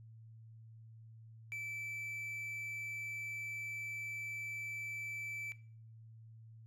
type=tone with quantisation; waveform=triangle; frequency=2320 Hz; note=D7; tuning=22 cents flat; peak=-38 dBFS; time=1.52-5.52 s; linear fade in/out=0 ms; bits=11; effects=noise-tail reverb RT60 0.5 s tail -19 dB re dry + added 112 Hz sine -53 dBFS peak until 6.66 s